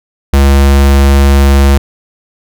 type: tone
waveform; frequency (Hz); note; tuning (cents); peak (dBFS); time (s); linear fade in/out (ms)
square; 69.3; C#2; 0; -4; 0.33-1.78; 5
effects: none